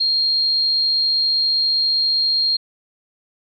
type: tone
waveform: sine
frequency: 4225 Hz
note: C8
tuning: 16 cents sharp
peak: -15 dBFS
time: 0-2.57 s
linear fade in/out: 10 ms
effects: none